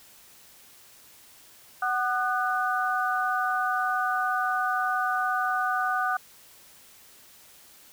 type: tone cluster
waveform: sine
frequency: 747 / 1217 / 1486 Hz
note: F#5 / D#6 / F#6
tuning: +16 / -39 / +7 cents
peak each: -28 dBFS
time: 1.82-6.17 s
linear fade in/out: 5 ms
effects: white hiss -53 dBFS RMS until 7.92 s